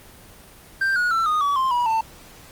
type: tone with pitch steps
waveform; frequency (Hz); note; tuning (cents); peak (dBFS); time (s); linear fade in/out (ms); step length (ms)
triangle; 1574 / 1451.7 / 1339 / 1234.9 / 1139 / 1050.5 / 968.9 / 893.6; G6 / F#6 / E6 / D#6 / C#6 / C6 / B5 / A5; +7 / -33 / +27 / -13 / +47 / +7 / -33 / +27; -16; 0.81-2.01; 5; 150
effects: pink hiss -46 dBFS RMS until 2.51 s + Opus 24 kbps